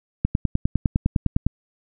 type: click train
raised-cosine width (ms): 5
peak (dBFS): -6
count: 13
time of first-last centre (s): 0.25-1.466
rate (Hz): 9.87
effects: none